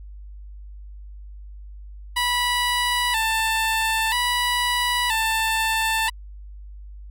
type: tone with vibrato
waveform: 15% pulse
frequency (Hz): 932.3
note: A#5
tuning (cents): 0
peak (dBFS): -13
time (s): 2.16-6.1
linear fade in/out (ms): 10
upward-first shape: square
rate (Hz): 0.51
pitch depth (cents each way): 84
effects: added 50 Hz sine -36 dBFS peak until 7.1 s + MP3 64 kbps